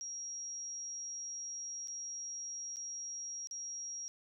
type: tone with dropouts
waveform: sine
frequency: 5650 Hz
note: F8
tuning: 19 cents sharp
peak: -40 dBFS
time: 0.01-4.08 s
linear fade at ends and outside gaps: 0 ms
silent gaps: 1.874-1.882 / 2.76-2.768 / 3.472-3.511 s
effects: none